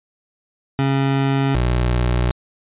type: tone pair in turn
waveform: 25% pulse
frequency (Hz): 136.7 / 60.89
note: C#3 / B1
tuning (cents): -24 / -24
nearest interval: octave + major second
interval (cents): 1400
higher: first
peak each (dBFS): -12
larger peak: neither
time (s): 0.79-1.55 / 1.55-2.31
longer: neither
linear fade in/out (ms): 0
effects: resampled to 8000 Hz